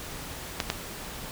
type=clicks; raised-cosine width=0.2 ms; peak=-8 dBFS; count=2; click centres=0.602 / 0.701 s; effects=pink hiss -39 dBFS RMS until 1.31 s